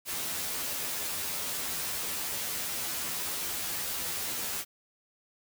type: noise with comb filter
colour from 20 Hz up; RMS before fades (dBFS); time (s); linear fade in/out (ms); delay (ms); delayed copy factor
white; -34; 0.05-4.65; 50; 12; +0.95
effects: none